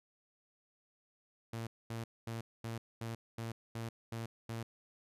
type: tone bursts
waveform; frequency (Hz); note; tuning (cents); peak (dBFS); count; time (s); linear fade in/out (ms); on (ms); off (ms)
sawtooth; 114.3; A#2; -34; -35; 9; 1.53-4.63; 5; 140; 230
effects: resampled to 32000 Hz